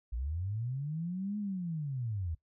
sine linear two-way sweep, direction up then down, 53.3 to 211.4 to 76.1 Hz, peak -33 dBFS, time 0.12-2.35 s, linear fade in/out 10 ms, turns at 1.38 s, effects noise-tail reverb RT60 0.1 s tail -18 dB re dry

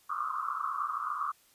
pink band-pass noise, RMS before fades -34 dBFS, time 0.09-1.32 s, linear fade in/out 10 ms, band 1100 to 1300 Hz, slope 96 dB/octave, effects white hiss -64 dBFS RMS until 1.54 s + resampled to 32000 Hz

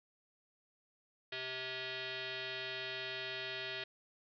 sine tone with frequency modulation, 646 Hz, E5, 35 cents flat, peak -39 dBFS, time 1.32-3.84 s, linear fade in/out 5 ms, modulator 518 Hz, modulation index 6.7, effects none

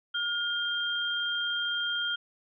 sine tone pair together, 1424 / 3191 Hz, F6 / G7, +33 / +30 cents, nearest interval octave + major second, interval 1397 cents, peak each -31 / -30 dBFS, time 0.14-2.16 s, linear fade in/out 10 ms, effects none

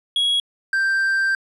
triangle tone pair in turn, 3322 / 1572.3 Hz, G#7 / G6, 0 / +5 cents, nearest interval octave + minor second, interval 1295 cents, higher first, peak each -15 dBFS, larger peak neither, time 0.16-0.4 / 0.73-1.35 s, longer second, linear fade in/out 2 ms, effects resampled to 24000 Hz

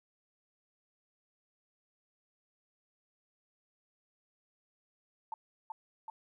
sine tone with echo, 886 Hz, A5, 12 cents sharp, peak -36 dBFS, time 5.32-5.34 s, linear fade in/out 2 ms, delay 380 ms, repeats 2, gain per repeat -2 dB, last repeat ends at 6.1 s, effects 13-bit

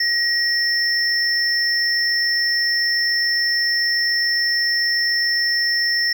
triangle tone pair together, 1893 / 5354 Hz, A#6 / E8, +26 / +26 cents, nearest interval octave + tritone, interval 1800 cents, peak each -18 dBFS, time 0-6.13 s, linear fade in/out 5 ms, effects none

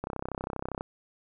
click train, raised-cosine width 1 ms, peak -19 dBFS, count 26, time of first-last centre 0.04-0.809 s, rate 32.5 Hz, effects none

